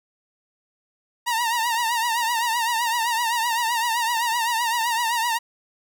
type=tone with vibrato; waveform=sawtooth; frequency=932.3 Hz; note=A#5; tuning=in tune; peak=-17 dBFS; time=1.26-5.39 s; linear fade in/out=20 ms; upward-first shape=triangle; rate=7.8 Hz; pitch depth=96 cents each way; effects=none